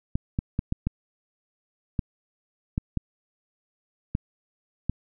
clicks, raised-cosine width 5 ms, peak -12 dBFS, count 10, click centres 0.155 / 0.389 / 0.591 / 0.724 / 0.87 / 1.992 / 2.779 / 2.973 / 4.151 / 4.896 s, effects none

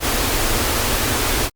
pink band-stop noise, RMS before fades -19 dBFS, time 0-1.5 s, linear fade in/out 50 ms, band 130 to 220 Hz, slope 96 dB/octave, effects Opus 48 kbps

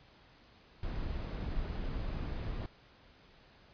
brown noise, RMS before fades -37 dBFS, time 0.83-2.66 s, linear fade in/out 0 ms, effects pink hiss -61 dBFS RMS until 3.73 s + resampled to 11025 Hz

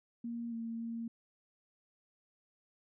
sine tone with pitch steps, 234.4 / 228.9 / 230.5 Hz, A#3 / A#3 / A#3, +10 / -31 / -19 cents, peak -37 dBFS, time 0.24-1.08 s, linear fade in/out 5 ms, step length 280 ms, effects none

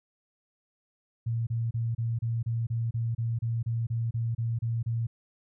sine tone bursts, 115.5 Hz, A#2, 16 cents flat, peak -26 dBFS, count 16, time 1.26-5.07 s, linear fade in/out 10 ms, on 210 ms, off 30 ms, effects none

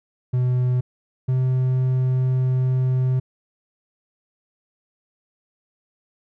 triangle tone pair in turn, 125.5 / 128.73 Hz, B2 / C3, +28 / -28 cents, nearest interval unison, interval 44 cents, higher second, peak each -15 dBFS, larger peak neither, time 0.33-0.81 / 1.28-3.2 s, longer second, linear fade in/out 10 ms, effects none

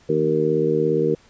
harmonic tone with a mistuned harmonic, 77.3 Hz, D#2, 11 cents flat, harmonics 2 / 3 / 4 / 5 / 6, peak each -25 / -29 / -25 / -22 / -20 dBFS, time 0.09-1.15 s, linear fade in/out 5 ms, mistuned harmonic 2, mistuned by +32 cents, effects pink hiss -54 dBFS RMS until 1.29 s + resampled to 16000 Hz

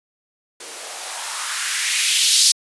violet noise with band-pass filter sweep, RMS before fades -20 dBFS, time 0.6-2.52 s, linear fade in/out 5 ms, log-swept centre 380 to 4700 Hz, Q 2.1, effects resampled to 24000 Hz

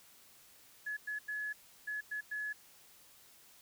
sine tone bursts at uneven times, 1700 Hz, G#6, 40 cents sharp, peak -36 dBFS, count 6, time 0.86-0.97 / 1.07-1.19 / 1.28-1.53 / 1.87-2.01 / 2.11-2.21 / 2.31-2.53 s, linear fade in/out 10 ms, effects white hiss -61 dBFS RMS until 3.61 s

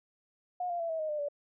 sine tone with pitch steps, 720 / 694.3 / 669.5 / 645.5 / 622.5 / 600.2 / 578.8 Hz, F#5 / F5 / E5 / E5 / D#5 / D5 / D5, -47 / -10 / +27 / -37 / +1 / +38 / -25 cents, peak -31 dBFS, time 0.6-1.286 s, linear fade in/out 5 ms, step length 98 ms, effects none

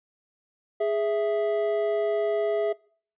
triangle tone pair together, 415.3 / 659.3 Hz, G#4 / E5, 0 / 0 cents, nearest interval minor sixth, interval 800 cents, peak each -23 dBFS, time 0.8-2.73 s, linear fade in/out 10 ms, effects noise-tail reverb RT60 0.5 s tail -24 dB re dry + resampled to 8000 Hz

